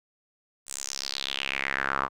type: tone with band-pass filter sweep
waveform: sawtooth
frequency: 68 Hz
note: C#2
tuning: 33 cents flat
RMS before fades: -31 dBFS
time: 0.66-2.09 s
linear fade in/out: 50 ms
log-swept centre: 8600 to 1100 Hz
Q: 4.1
effects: none